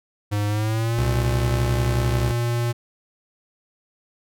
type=tone with pitch glide; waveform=square; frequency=103.5 to 118.89 Hz; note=G#2 to A#2; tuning=-5 to +35 cents; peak=-21 dBFS; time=0.31-2.73 s; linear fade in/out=20 ms; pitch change=+240 cents; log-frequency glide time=0.47-1.02 s
type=tone with vibrato; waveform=sawtooth; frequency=65.1 Hz; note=C2; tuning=8 cents flat; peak=-19 dBFS; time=0.98-2.32 s; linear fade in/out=5 ms; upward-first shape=sine; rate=3.9 Hz; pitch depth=15 cents each way
effects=none